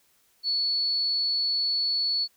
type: tone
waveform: sine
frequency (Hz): 4421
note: C#8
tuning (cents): -5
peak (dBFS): -23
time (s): 0.43-2.28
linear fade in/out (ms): 50
effects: white hiss -65 dBFS RMS until 2.36 s